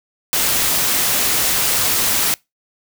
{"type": "noise", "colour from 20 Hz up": "white", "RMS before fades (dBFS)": -17, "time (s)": [0.33, 2.34], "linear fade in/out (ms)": 0, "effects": ["noise-tail reverb RT60 0.2 s tail -24 dB re dry"]}